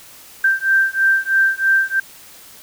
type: beating tone pair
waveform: sine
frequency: 1568 / 1571.1 Hz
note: G6 / G6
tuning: 0 / +3 cents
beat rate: 3.1 Hz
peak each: -16 dBFS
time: 0.44-2 s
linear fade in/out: 5 ms
effects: white hiss -42 dBFS RMS until 2.62 s